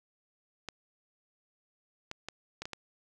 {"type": "clicks", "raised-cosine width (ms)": 0.2, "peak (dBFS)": -21, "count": 6, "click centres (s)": [0.687, 2.114, 2.286, 2.62, 2.655, 2.733], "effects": []}